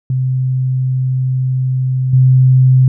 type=tone with level steps; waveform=sine; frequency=129.5 Hz; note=C3; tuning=17 cents flat; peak=-12 / -5 dBFS; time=0.1-2.88 s; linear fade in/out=2 ms; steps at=2.13 s; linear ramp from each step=5 ms; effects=none